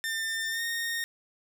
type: tone with pitch glide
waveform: sawtooth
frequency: 1799 to 1846.4 Hz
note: A6 to A#6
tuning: +38 to -17 cents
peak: -26 dBFS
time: 0.04-1.04 s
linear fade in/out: 0 ms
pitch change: +45 cents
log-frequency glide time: 0.5-0.62 s
effects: none